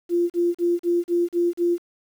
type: tone bursts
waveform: sine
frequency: 346.5 Hz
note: F4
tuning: 14 cents flat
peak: -17 dBFS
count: 7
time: 0.09-1.782 s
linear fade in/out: 50 ms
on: 210 ms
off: 37 ms
effects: 8-bit